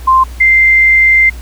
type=tone pair in turn; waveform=sine; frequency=1046.5 / 2088 Hz; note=C6 / C7; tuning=0 / -4 cents; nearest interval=octave; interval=1196 cents; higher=second; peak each=-4 dBFS; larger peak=neither; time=0.07-0.24 / 0.4-1.3 s; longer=second; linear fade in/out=10 ms; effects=added 60 Hz sine -24 dBFS peak until 1.41 s + pink hiss -37 dBFS RMS until 1.41 s